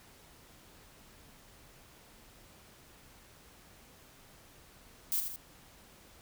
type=noise with echo; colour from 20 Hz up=violet; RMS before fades=-31 dBFS; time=5.12-5.2 s; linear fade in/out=0 ms; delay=80 ms; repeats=2; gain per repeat=-6 dB; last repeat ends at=5.36 s; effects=pink hiss -58 dBFS RMS until 6.21 s